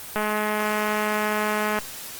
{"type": "click train", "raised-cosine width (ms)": 0.5, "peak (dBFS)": -10, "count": 346, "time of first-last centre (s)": [0.16, 1.787], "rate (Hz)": 212, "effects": ["white hiss -37 dBFS RMS until 2.19 s", "Opus 24 kbps"]}